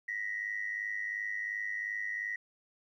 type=tone pair together; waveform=sine; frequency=1872.7 / 1975.5 Hz; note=A#6 / B6; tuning=+7 / 0 cents; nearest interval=minor second; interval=93 cents; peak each=-36 / -36 dBFS; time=0.08-2.36 s; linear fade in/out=5 ms; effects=tanh soft clip ceiling -26 dBFS + 12-bit